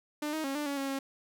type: tone with pitch steps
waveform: sawtooth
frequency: 299 / 313.9 / 273 / 296.2 / 281.5 / 273.8 / 272 Hz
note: D4 / D#4 / C#4 / D4 / C#4 / C#4 / C#4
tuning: +31 / +15 / -26 / +15 / +27 / -21 / -33 cents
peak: -28 dBFS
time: 0.22-0.99 s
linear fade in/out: 5 ms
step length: 110 ms
effects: none